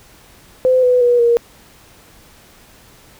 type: tone with pitch steps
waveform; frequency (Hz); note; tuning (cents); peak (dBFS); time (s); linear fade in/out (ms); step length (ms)
sine; 512 / 498 / 484.4 / 471.1; C5 / B4 / B4 / A#4; -38 / +14 / -34 / +18; -9; 0.65-1.37; 0; 180
effects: pink hiss -46 dBFS RMS until 3.19 s